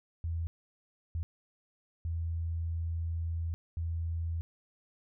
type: tone bursts at uneven times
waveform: sine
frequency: 83 Hz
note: E2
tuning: 12 cents sharp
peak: -31 dBFS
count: 4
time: 0.24-0.47 / 1.15-1.23 / 2.05-3.54 / 3.77-4.41 s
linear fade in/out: 0 ms
effects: none